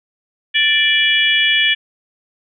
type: harmonic tone with a mistuned harmonic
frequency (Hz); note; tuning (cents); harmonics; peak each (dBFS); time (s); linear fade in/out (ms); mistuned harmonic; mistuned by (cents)
587.3; D5; 0; 3 / 4 / 5 / 6; -17 / -17 / -17 / -17; 0.54-1.75; 20; 6; -87
effects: none